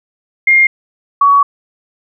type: tone pair in turn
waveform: sine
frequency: 2122 / 1126.7 Hz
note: C7 / C#6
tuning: +24 / +28 cents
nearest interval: major seventh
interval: 1096 cents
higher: first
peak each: -5 dBFS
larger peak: neither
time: 0.47-0.67 / 1.21-1.43 s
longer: second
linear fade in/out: 5 ms
effects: none